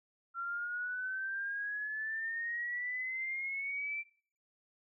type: exponential sweep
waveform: sine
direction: up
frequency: 1363 to 2349 Hz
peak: -35 dBFS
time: 0.34-4.04 s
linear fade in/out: 50 ms
effects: noise-tail reverb RT60 0.5 s tail -21 dB re dry